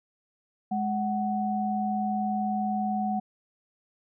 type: tone pair together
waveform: sine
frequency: 209.2 / 745 Hz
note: G#3 / F#5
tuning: +13 / +12 cents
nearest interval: octave + minor seventh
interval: 2199 cents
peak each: -28 dBFS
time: 0.71-3.2 s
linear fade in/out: 10 ms
effects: none